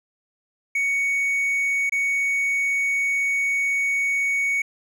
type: tone with dropouts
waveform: triangle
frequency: 2231 Hz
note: C#7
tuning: 11 cents sharp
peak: -18 dBFS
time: 0.75-4.62 s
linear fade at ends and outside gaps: 5 ms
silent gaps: 1.896-1.921 s
effects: none